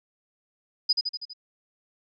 sine tone with echo, 4969 Hz, D#8, 3 cents flat, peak -17 dBFS, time 0.89-0.93 s, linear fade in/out 10 ms, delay 81 ms, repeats 5, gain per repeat -4 dB, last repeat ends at 1.335 s, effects none

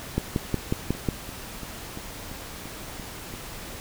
two click trains, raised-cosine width 3 ms, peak -24 / -10 dBFS, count 8 / 6, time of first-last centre 0.95-3.339 / 0.18-1.087 s, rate 2.93 / 5.51 Hz, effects pink hiss -39 dBFS RMS until 3.8 s

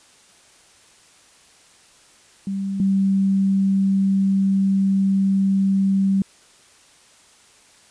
sine tone pair in turn, 195.4 / 194.31 Hz, G3 / G3, -5 / -15 cents, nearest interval unison, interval 10 cents, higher first, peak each -22 / -15 dBFS, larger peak second, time 2.47-2.8 / 2.8-6.22 s, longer second, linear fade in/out 2 ms, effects white hiss -52 dBFS RMS until 7.9 s + resampled to 22050 Hz

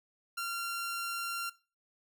sawtooth tone, 1379 Hz, F6, 22 cents flat, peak -30 dBFS, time 0.37-1.5 s, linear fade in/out 10 ms, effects noise-tail reverb RT60 0.3 s tail -18 dB re dry

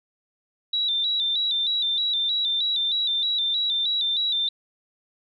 sine tone with vibrato, 3729 Hz, A#7, in tune, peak -21 dBFS, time 0.73-4.49 s, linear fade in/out 5 ms, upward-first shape square, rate 3.2 Hz, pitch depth 72 cents each way, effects none

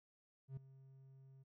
triangle tone with ADSR envelope, 134.1 Hz, C3, 43 cents sharp, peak -40 dBFS, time 0.48-1.44 s, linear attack 90 ms, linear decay 4 ms, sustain -17 dB, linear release 20 ms, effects none

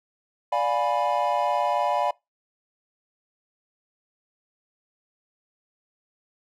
triangle chord, D diminished seventh, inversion none, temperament equal with one note detuned, 587.3 / 706.6 / 830.6 / 987.8 Hz, D5 / F5 / Ab5 / Cb6, 0 / +20 / 0 / 0 cents, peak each -25 dBFS, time 0.52-2.11 s, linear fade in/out 5 ms, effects noise-tail reverb RT60 0.2 s tail -23 dB re dry

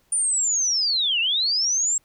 sine linear two-way sweep, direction down then up, 9360 to 2637 to 7640 Hz, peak -19 dBFS, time 0.12-1.98 s, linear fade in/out 5 ms, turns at 1.2 s, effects pink hiss -64 dBFS RMS until 2.04 s

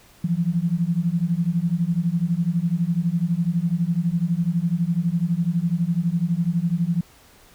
sine beating tone pair, 164.81 / 176.81 Hz, E3 / F3, 0 / +22 cents, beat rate 12 Hz, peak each -22 dBFS, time 0.24-7.01 s, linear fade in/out 5 ms, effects pink hiss -52 dBFS RMS until 7.54 s

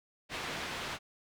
white low-pass noise, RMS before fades -39 dBFS, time 0.29-0.99 s, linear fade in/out 50 ms, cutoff 2900 Hz, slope 12 dB/octave, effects none

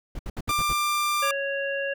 brown noise bursts, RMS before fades -31 dBFS, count 6, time 0.15-0.732 s, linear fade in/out 5 ms, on 42 ms, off 66 ms
sawtooth tone, 1188 Hz, D6, 20 cents sharp, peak -19 dBFS, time 0.49-1.31 s, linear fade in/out 2 ms
harmonic tone, 554.4 Hz, C#5, in tune, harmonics 1 / 3 / 5, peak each -28 / -30 / -34 dBFS, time 1.22-1.94 s, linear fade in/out 10 ms
effects none

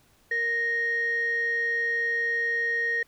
sine tone pair together, 466.2 / 1863.6 Hz, A#4 / A#6, 0 / -1 cents, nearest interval 2 octaves, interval 2399 cents, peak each -33 / -23 dBFS, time 0.31-3.03 s, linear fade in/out 5 ms, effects tanh soft clip ceiling -19 dBFS + pink hiss -62 dBFS RMS until 3.07 s

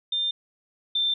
sine tone pair in turn, 3600 / 3569 Hz, A7 / A7, +39 / +24 cents, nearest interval unison, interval 15 cents, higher first, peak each -23 / -21 dBFS, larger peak second, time 0.12-0.31 / 0.95-1.14 s, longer neither, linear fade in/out 5 ms, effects none

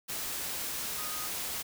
sine tone in noise, 1244.5 Hz, D#6, in tune, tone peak -43 dBFS, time 0.97-1.28 s, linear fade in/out 20 ms, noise white, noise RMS -36 dBFS, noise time 0.08-1.63 s, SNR -10 dB, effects none

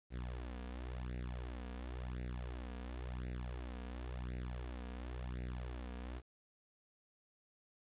sawtooth tone with flanger, 61.74 Hz, B1, in tune, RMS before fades -44 dBFS, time 0.1-6.22 s, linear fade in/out 50 ms, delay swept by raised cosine 0.45 to 4.25 ms, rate 0.94 Hz, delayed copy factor +0.9, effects resampled to 8000 Hz + 11-bit

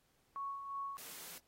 sine tone with tremolo, 1108.7 Hz, C#6, in tune, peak -38 dBFS, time 0.36-0.97 s, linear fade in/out 0 ms, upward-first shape sine, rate 2.8 Hz, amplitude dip 50%
white high-pass noise, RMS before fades -50 dBFS, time 0.98-1.38 s, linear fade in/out 0 ms, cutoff 130 Hz, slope 48 dB/octave
effects pink hiss -75 dBFS RMS until 1.47 s + AAC 48 kbps

